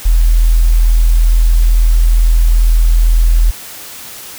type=tone; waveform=sine; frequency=41.13 Hz; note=E1; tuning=3 cents flat; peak=-5 dBFS; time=0.05-3.51 s; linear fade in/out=10 ms; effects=white hiss -30 dBFS RMS until 4.38 s